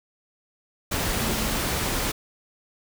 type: tone in noise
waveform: sine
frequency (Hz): 220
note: A3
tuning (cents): 0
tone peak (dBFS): -31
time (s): 1.21-1.59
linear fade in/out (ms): 10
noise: pink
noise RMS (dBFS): -26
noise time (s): 0.91-2.12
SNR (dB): -8
effects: none